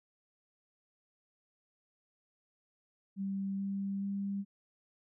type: tone with pitch steps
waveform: sine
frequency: 195.4 / 196.99 / 198.59 Hz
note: G3 / G3 / G3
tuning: -5 / +9 / +23 cents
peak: -33 dBFS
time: 3.16-4.45 s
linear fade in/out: 50 ms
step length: 430 ms
effects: none